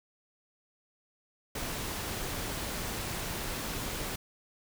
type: noise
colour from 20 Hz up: pink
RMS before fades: -36 dBFS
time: 1.55-4.16 s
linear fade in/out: 5 ms
effects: none